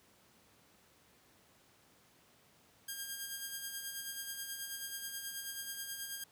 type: tone with tremolo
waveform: 5% pulse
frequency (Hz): 1612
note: G6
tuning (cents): +48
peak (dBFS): -28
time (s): 2.88-6.24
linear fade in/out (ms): 5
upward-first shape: sine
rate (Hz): 9.3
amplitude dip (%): 45
effects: pink hiss -66 dBFS RMS until 6.31 s + high-pass 100 Hz 12 dB/octave